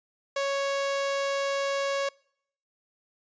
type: tone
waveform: sawtooth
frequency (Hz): 554.4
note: C#5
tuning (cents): 0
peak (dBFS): -22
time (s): 0.36-2.09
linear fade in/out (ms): 5
effects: noise-tail reverb RT60 0.7 s tail -26 dB re dry + resampled to 16000 Hz